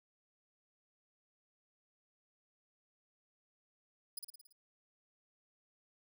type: tone with echo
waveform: 5% pulse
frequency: 4978 Hz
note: D#8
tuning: in tune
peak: -32 dBFS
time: 4.17-4.19 s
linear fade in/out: 5 ms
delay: 56 ms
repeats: 6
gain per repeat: -4 dB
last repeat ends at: 4.526 s
effects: none